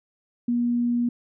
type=tone; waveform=sine; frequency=239.8 Hz; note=A#3; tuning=49 cents sharp; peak=-20 dBFS; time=0.48-1.09 s; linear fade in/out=5 ms; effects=none